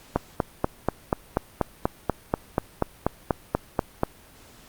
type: click train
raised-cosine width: 1 ms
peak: -6 dBFS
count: 17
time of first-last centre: 0.16-4.034 s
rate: 4.13 Hz
effects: pink hiss -51 dBFS RMS until 4.68 s + Opus 48 kbps